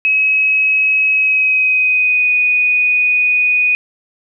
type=tone with pitch glide; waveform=sine; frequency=2557 to 2480 Hz; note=D#7 to D#7; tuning=+47 to -6 cents; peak=-10 dBFS; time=0.05-3.75 s; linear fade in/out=0 ms; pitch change=-53 cents; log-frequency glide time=1.14-2.33 s; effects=none